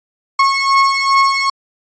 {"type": "beating tone pair", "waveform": "35% pulse", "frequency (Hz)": [1092, 1094.5], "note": ["C#6", "C#6"], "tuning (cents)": [-26, -22], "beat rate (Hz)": 2.5, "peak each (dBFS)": [-13, -11], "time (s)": [0.39, 1.5], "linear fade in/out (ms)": 5, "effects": ["resampled to 16000 Hz"]}